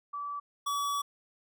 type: tone pair in turn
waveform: sine / square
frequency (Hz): 1154 / 1140.7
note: D6 / C#6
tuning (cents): -31 / +49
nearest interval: unison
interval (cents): 20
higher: first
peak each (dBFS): -34 / -30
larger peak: second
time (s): 0.13-0.4 / 0.66-1.02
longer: second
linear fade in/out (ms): 10
effects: none